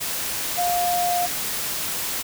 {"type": "tone in noise", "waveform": "sine", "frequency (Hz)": 707, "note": "F5", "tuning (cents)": 21, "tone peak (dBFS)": -20, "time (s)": [0.57, 1.27], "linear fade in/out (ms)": 20, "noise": "white", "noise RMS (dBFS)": -27, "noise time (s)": [0, 2.23], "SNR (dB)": 4, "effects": []}